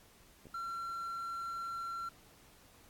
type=clicks; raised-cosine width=2 ms; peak=-40 dBFS; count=2; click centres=0.456 / 0.469 s
type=tone; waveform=triangle; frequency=1362 Hz; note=F6; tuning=44 cents flat; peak=-36 dBFS; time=0.54-2.09 s; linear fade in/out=5 ms
effects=pink hiss -62 dBFS RMS until 2.89 s + AAC 64 kbps